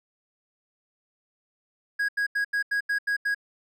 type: tone bursts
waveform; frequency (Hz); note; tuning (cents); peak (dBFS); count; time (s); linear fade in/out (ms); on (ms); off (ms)
triangle; 1650; G#6; -12; -21; 8; 1.99-3.347; 10; 97; 83
effects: none